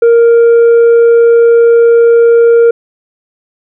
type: tone with tanh clipping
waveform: sine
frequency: 466.2 Hz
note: A#4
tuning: in tune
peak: -3 dBFS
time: 0.02-2.71 s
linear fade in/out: 5 ms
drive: 3 dB
effects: none